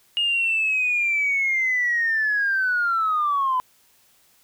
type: linear sweep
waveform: sine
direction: down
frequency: 2860 to 1000 Hz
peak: -18 dBFS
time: 0.17-3.6 s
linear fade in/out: 0 ms
effects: tanh soft clip ceiling -14 dBFS + white hiss -59 dBFS RMS until 4.43 s